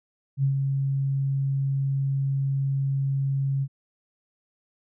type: tone with ADSR envelope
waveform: sine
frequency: 136.9 Hz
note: C#3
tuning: 21 cents flat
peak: -18 dBFS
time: 0.37-3.68 s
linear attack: 64 ms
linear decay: 100 ms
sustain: -4 dB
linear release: 55 ms
effects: none